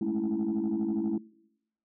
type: chord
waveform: sine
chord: A major seventh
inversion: third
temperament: equal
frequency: 207.7 / 220 / 277.2 / 329.6 Hz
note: G#3 / A3 / C#4 / E4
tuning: 0 / 0 / 0 / 0 cents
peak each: -31 / -32 / -35 / -29 dBFS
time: 0.01-1.18 s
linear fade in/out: 5 ms
effects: noise-tail reverb RT60 0.8 s tail -22 dB re dry + tanh soft clip ceiling -22 dBFS